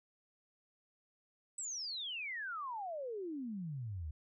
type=exponential sweep; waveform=sine; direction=down; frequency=8150 to 71.5 Hz; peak=-39 dBFS; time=1.58-4.11 s; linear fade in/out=5 ms; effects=none